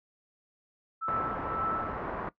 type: tone with tremolo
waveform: sine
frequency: 1318.5 Hz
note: E6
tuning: in tune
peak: -27 dBFS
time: 1.01-1.97 s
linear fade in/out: 20 ms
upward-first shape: triangle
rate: 1.9 Hz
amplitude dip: 85%
type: low-pass noise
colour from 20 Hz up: white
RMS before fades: -36 dBFS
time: 1.08-2.29 s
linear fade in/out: 2 ms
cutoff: 1300 Hz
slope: 24 dB/octave
effects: noise-tail reverb RT60 0.1 s tail -17 dB re dry